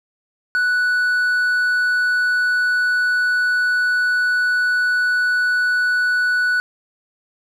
sine tone with hard clipping, 1480 Hz, F#6, in tune, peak -16 dBFS, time 0.55-6.6 s, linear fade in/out 0 ms, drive 3 dB, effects none

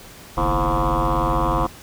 sine tone with frequency modulation, 523.3 Hz, C5, in tune, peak -15 dBFS, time 0.37-1.67 s, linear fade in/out 10 ms, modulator 96.6 Hz, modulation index 6.8, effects tanh soft clip ceiling -14 dBFS + pink hiss -42 dBFS RMS until 1.82 s

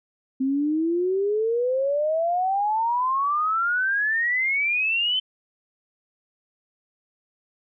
sine exponential sweep, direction up, 260 to 3089 Hz, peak -20 dBFS, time 0.4-5.2 s, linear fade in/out 10 ms, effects none

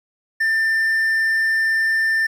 triangle tone, 1789 Hz, A6, 28 cents sharp, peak -14 dBFS, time 0.4-2.27 s, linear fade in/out 10 ms, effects 9-bit

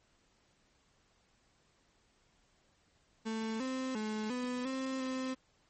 35% pulse tone with pitch steps, 222 / 260.3 / 215.2 / 249.1 / 263.7 / 259.9 Hz, A3 / C4 / A3 / B3 / C4 / C4, +16 / -9 / -38 / +15 / +14 / -11 cents, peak -33 dBFS, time 3.25-5.35 s, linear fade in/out 20 ms, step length 350 ms, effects pink hiss -71 dBFS RMS until 5.69 s + MP3 32 kbps

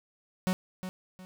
45% pulse tone with echo, 185 Hz, F#3, in tune, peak -25 dBFS, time 0.47-0.53 s, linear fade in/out 0 ms, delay 360 ms, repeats 2, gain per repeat -10 dB, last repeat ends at 1.25 s, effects none

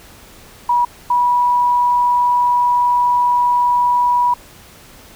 sine tone pair in turn, 967 / 974.9 Hz, B5 / B5, -37 / -23 cents, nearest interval unison, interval 14 cents, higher second, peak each -11 dBFS, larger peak neither, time 0.69-0.85 / 1.1-4.34 s, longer second, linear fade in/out 5 ms, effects pink hiss -42 dBFS RMS until 5.15 s

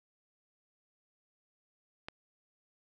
click, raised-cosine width 0.3 ms, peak -24 dBFS, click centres 2.085 s, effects none

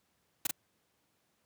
white noise with echo, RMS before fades -30 dBFS, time 0.45-0.47 s, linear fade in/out 5 ms, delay 41 ms, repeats 1, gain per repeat -3 dB, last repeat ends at 0.511 s, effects pink hiss -75 dBFS RMS until 1.45 s + high-pass 100 Hz 12 dB/octave

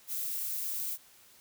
violet noise, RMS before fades -35 dBFS, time 0.07-0.98 s, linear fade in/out 50 ms, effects white hiss -59 dBFS RMS until 1.4 s

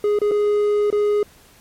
triangle tone with dropouts, 415.3 Hz, G#4, in tune, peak -13 dBFS, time 0.04-1.23 s, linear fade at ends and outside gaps 2 ms, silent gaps 0.189-0.216 / 0.312-0.316 / 0.903-0.926 s, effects pink hiss -50 dBFS RMS until 1.6 s + MP3 64 kbps

